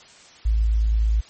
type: tone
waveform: sine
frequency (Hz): 54.5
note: A1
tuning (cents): -16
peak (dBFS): -16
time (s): 0.45-1.21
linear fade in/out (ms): 10
effects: white hiss -48 dBFS RMS until 1.29 s + MP3 32 kbps